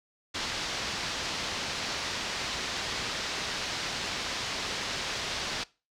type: low-pass noise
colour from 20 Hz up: white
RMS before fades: -34 dBFS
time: 0.34-5.64 s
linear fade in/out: 10 ms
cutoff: 5400 Hz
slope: 24 dB/octave
effects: noise-tail reverb RT60 0.3 s tail -21 dB re dry